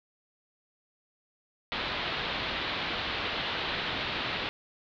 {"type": "low-pass noise", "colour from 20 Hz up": "white", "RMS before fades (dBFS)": -33, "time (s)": [1.72, 4.49], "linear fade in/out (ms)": 0, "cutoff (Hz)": 4000, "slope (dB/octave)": 48, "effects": []}